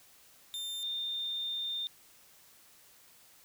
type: tone pair in turn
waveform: 40% pulse / sine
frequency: 3600 / 3618 Hz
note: A7 / A7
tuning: +39 / +48 cents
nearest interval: unison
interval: 9 cents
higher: second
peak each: -35 / -33 dBFS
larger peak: second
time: 0.54-0.83 / 0.83-1.87 s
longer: second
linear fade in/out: 0 ms
effects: white hiss -60 dBFS RMS until 3.44 s